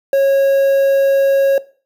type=tone with quantisation; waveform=triangle; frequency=548 Hz; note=C#5; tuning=20 cents flat; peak=-7 dBFS; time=0.13-1.58 s; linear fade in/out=2 ms; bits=6; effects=noise-tail reverb RT60 0.4 s tail -19 dB re dry